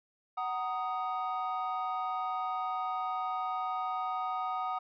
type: chord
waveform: triangle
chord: D# minor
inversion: first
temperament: just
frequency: 746.7 / 933.4 / 1244.5 Hz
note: F#5 / A#5 / D#6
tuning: +16 / +2 / 0 cents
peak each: -33 / -39 / -33 dBFS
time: 0.37-4.79 s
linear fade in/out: 10 ms
effects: resampled to 11025 Hz